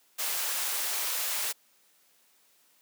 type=high-pass noise; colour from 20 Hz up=white; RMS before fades=-31 dBFS; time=0.18-1.53 s; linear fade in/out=20 ms; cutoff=580 Hz; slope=12 dB/octave; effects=white hiss -65 dBFS RMS until 2.81 s + high-pass 200 Hz 12 dB/octave